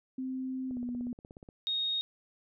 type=tone with pitch glide; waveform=sine; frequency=260 to 244 Hz; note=C4 to B3; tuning=-11 to -21 cents; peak=-33 dBFS; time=0.18-1.13 s; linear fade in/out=5 ms; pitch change=-110 cents; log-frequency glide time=0.69-0.79 s
type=click train; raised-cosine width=2 ms; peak=-35 dBFS; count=14; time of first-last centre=0.71-1.488 s; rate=16.7 Hz
type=tone; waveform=sine; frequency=3729 Hz; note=A#7; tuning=in tune; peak=-29 dBFS; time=1.67-2.01 s; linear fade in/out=0 ms
effects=none